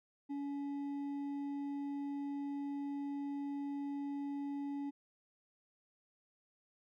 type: tone with hard clipping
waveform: triangle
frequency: 282.7 Hz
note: C#4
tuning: 34 cents sharp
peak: -39 dBFS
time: 0.29-4.91 s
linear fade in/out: 20 ms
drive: 8 dB
effects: none